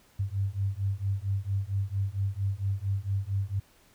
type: beating tone pair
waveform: sine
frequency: 96.3 / 100.7 Hz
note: G2 / G2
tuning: -30 / +47 cents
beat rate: 4.4 Hz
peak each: -30 dBFS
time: 0.19-3.6 s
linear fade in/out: 10 ms
effects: pink hiss -61 dBFS RMS until 3.94 s